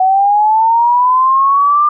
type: linear sweep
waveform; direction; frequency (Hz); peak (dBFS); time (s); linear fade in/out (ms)
sine; up; 743 to 1199; -7; 0-1.89; 5
effects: none